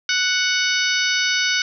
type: harmonic tone with a mistuned harmonic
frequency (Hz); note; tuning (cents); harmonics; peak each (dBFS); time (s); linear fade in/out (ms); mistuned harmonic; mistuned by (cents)
740; F#5; 0; 2 / 3 / 4 / 5 / 6 / 7 / 8; -22 / -24 / -25 / -26 / -27 / -27 / -28; 0.09-1.62; 2; 6; +33
effects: none